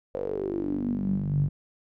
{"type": "tone with band-pass filter sweep", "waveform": "sawtooth", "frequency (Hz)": 48.82, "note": "G1", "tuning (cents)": -6, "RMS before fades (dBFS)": -28, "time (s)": [0.14, 1.49], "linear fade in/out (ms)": 10, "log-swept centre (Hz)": [530, 130], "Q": 9.4, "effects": []}